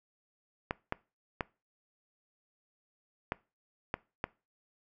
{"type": "clicks", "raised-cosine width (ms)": 0.5, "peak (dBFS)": -16, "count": 6, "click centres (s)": [0.709, 0.924, 1.408, 3.321, 3.941, 4.241], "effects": ["noise-tail reverb RT60 0.3 s tail -22 dB re dry"]}